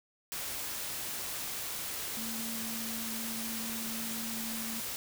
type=tone in noise; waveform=sine; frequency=226 Hz; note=A3; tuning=47 cents sharp; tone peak=-40 dBFS; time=2.17-4.8 s; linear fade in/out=0 ms; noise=white; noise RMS=-38 dBFS; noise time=0.32-4.96 s; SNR=-5 dB; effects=none

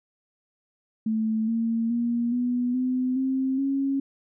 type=tone with pitch steps; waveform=sine; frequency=220 / 228.2 / 236.6 / 245.4 / 254.5 / 263.9 / 273.7 Hz; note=A3 / A#3 / A#3 / B3 / C4 / C4 / C#4; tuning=0 / -37 / +26 / -11 / -48 / +15 / -22 cents; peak=-22 dBFS; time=1.06-4 s; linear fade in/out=5 ms; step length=420 ms; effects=none

